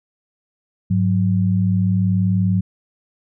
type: tone pair together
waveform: sine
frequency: 102.8 / 183.17 Hz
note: G#2 / F#3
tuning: -17 / -17 cents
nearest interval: minor seventh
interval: 1000 cents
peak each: -17 dBFS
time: 0.9-2.61 s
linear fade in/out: 10 ms
effects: none